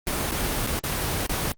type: noise with dropouts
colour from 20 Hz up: pink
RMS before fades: -26 dBFS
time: 0.07-1.52 s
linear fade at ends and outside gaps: 1 ms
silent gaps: 0.312-0.318 / 0.666-0.671 / 0.791-0.838 / 1.265-1.294 s
effects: Opus 24 kbps